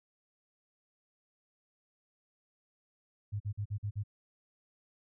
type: tone bursts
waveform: sine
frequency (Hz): 103.2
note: G#2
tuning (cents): -10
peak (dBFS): -32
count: 6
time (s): 3.32-4.037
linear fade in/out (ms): 20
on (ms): 82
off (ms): 45
effects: none